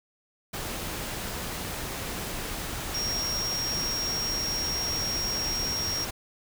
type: tone in noise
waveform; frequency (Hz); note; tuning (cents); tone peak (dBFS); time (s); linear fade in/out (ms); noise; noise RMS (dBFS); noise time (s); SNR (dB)
sine; 5588; F8; 0; -28; 2.94-6.05; 10; pink; -34; 0.53-6.11; +3
effects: none